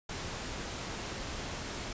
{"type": "noise", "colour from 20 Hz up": "pink", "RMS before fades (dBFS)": -39, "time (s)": [0.09, 1.93], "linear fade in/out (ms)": 5, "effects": ["resampled to 16000 Hz"]}